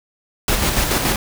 pink noise with tremolo, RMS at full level -17 dBFS, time 0.48-1.16 s, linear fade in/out 2 ms, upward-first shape square, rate 7 Hz, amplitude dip 35%, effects none

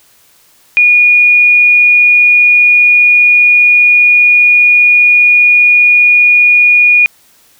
sine tone, 2445 Hz, D#7, 31 cents flat, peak -3 dBFS, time 0.77-7.06 s, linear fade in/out 0 ms, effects white hiss -47 dBFS RMS until 7.59 s

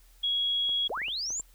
sine tone, 3322 Hz, G#7, in tune, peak -25 dBFS, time 0.23-0.88 s, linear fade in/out 10 ms
clicks, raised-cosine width 1 ms, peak -34 dBFS, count 7, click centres 0.693 / 0.895 / 0.975 / 1.017 / 1.083 / 1.305 / 1.398 s
sine linear sweep, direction up, 362.9 to 7470 Hz, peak -30 dBFS, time 0.9-1.41 s, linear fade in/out 2 ms
effects added 41 Hz sine -55 dBFS peak until 1.54 s + white hiss -63 dBFS RMS until 1.54 s

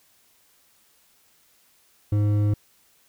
triangle tone with hard clipping, 103.83 Hz, G#2, in tune, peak -20 dBFS, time 2.12-2.54 s, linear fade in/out 5 ms, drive 12 dB, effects white hiss -61 dBFS RMS until 3.08 s

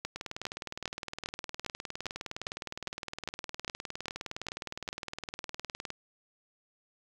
two click trains, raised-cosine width 0.2 ms, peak -17 / -20 dBFS, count 13 / 113, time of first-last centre 0.05-4.889 / 0.16-5.904 s, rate 2.48 / 19.5 Hz, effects 8-bit

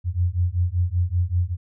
sine beating tone pair, 86.2 / 91.4 Hz, F2 / F#2, -22 / -21 cents, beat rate 5.2 Hz, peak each -22 dBFS, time 0.04-1.57 s, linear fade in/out 50 ms, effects none

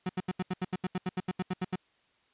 35% pulse tone bursts, 183.6 Hz, F#3, 13 cents flat, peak -27 dBFS, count 16, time 0.06-1.758 s, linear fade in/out 5 ms, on 33 ms, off 78 ms, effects white hiss -69 dBFS RMS until 2.33 s + resampled to 8000 Hz

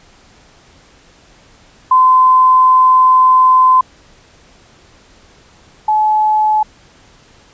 sine tone pair in turn, 1027 / 857.5 Hz, C6 / A5, -33 / -45 cents, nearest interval minor third, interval 312 cents, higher first, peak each -5 / -9 dBFS, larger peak first, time 1.91-3.81 / 5.88-6.63 s, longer first, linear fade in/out 5 ms, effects pink hiss -46 dBFS RMS until 7.53 s + resampled to 16000 Hz

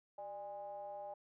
triangle ring-modulated tone, 110 Hz, A2, in tune, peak -39 dBFS, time 0.18-1.14 s, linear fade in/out 5 ms, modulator 708 Hz, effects none

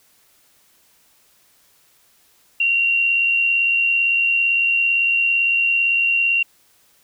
sine tone with amplitude modulation, 2755 Hz, F7, 24 cents flat, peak -13 dBFS, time 2.6-6.43 s, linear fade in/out 5 ms, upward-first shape sine, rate 77.8 Hz, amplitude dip 35%, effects white hiss -57 dBFS RMS until 7.03 s

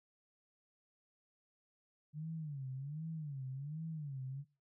sine tone with vibrato, 145.7 Hz, D3, 13 cents flat, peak -40 dBFS, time 2.13-4.45 s, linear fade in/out 50 ms, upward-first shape sine, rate 1.3 Hz, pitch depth 190 cents each way, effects noise-tail reverb RT60 0.3 s tail -19 dB re dry

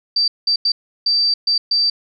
sine tone bursts at uneven times, 4658 Hz, D8, 15 cents flat, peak -13 dBFS, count 6, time 0.16-0.28 / 0.47-0.56 / 0.65-0.72 / 1.06-1.34 / 1.47-1.58 / 1.71-1.9 s, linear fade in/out 5 ms, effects none

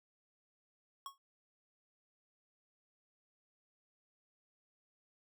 square tone with exponential decay, 1100 Hz, C#6, 14 cents flat, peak -40 dBFS, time 1.06-1.18 s, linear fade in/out 1 ms, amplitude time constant 24 ms, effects none

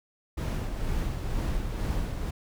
brown noise with tremolo, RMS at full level -28 dBFS, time 0.37-2.31 s, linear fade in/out 10 ms, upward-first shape sine, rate 2.1 Hz, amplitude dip 40%, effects none

